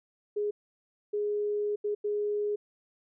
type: tone bursts at uneven times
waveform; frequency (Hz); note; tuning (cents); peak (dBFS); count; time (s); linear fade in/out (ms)
sine; 415.3; G#4; 0; -27; 4; 0.36-0.51 / 1.13-1.76 / 1.84-1.95 / 2.04-2.56; 10
effects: none